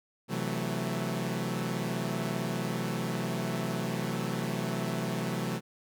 sawtooth chord, F# half-diminished seventh, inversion second, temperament equal with one note detuned, 129.31 / 164.81 / 185 / 220 Hz, C3 / E3 / F#3 / A3, -20 / 0 / 0 / 0 cents, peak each -32 dBFS, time 0.28-5.61 s, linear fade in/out 50 ms, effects none

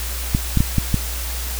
clicks, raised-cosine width 5 ms, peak -3 dBFS, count 5, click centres 0.349 / 0.573 / 0.605 / 0.783 / 0.943 s, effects added 60 Hz sine -25 dBFS peak until 1.59 s + white hiss -29 dBFS RMS until 1.59 s

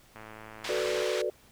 click train, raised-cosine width 0.5 ms, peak -30 dBFS, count 95, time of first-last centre 0.16-1.022 s, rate 109 Hz
pink band-pass noise, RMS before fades -37 dBFS, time 0.64-1.22 s, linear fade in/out 5 ms, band 1200 to 5100 Hz, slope 12 dB/octave
sine chord, B minor seventh, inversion second, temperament equal, 370 / 440 / 493.9 / 587.3 Hz, F#4 / A4 / B4 / D5, 0 / 0 / 0 / 0 cents, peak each -33 dBFS, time 0.69-1.3 s, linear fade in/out 2 ms
effects pink hiss -59 dBFS RMS until 1.51 s

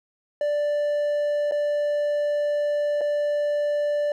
triangle tone with dropouts, 587.3 Hz, D5, in tune, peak -19 dBFS, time 0.41-4.12 s, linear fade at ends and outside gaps 2 ms, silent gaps 1.512-1.52 / 3.01-3.014 s, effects none

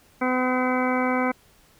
harmonic tone, 253.9 Hz, B3, 48 cents sharp, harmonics 1 / 2 / 3 / 4 / 5 / 6 / 8 / 9, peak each -24 / -27 / -29 / -30 / -31 / -32 / -33 / -34 dBFS, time 0.21-1.32 s, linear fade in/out 10 ms, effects pink hiss -57 dBFS RMS until 1.79 s

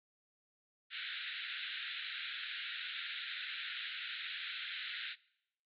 white band-pass noise, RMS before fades -43 dBFS, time 0.9-5.16 s, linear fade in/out 50 ms, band 1400 to 4000 Hz, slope 96 dB/octave, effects noise-tail reverb RT60 0.8 s tail -23 dB re dry + AAC 48 kbps

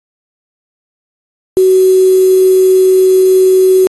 sine tone with quantisation, 375.1 Hz, F#4, 24 cents sharp, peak -4 dBFS, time 1.57-3.87 s, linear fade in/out 0 ms, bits 4, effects AAC 32 kbps

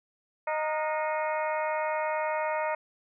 harmonic tone with a mistuned harmonic, 309.5 Hz, D#4, 9 cents flat, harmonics 2 / 3 / 4 / 5 / 6 / 7 / 8, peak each -30 / -31 / -39 / -40 / -39 / -40 / -44 dBFS, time 0.47-2.75 s, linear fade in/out 5 ms, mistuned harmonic 5, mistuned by -120 cents, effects none

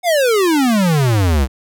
square exponential sweep, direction down, 740 to 62 Hz, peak -12 dBFS, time 0.03-1.48 s, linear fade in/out 50 ms, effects none

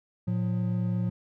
triangle tone pair together, 113.1 / 179.15 Hz, A2 / F3, +48 / +44 cents, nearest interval minor sixth, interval 796 cents, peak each -26 / -26 dBFS, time 0.27-1.1 s, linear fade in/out 10 ms, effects none

